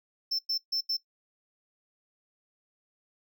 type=tone bursts at uneven times; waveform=triangle; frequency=5330 Hz; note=E8; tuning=18 cents sharp; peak=-25 dBFS; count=4; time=0.31-0.39 / 0.49-0.58 / 0.72-0.81 / 0.89-0.97 s; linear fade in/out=10 ms; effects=noise-tail reverb RT60 0.1 s tail -18 dB re dry